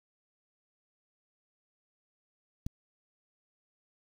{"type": "click", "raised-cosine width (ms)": 5, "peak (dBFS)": -22, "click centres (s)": 2.665, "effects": ["8-bit"]}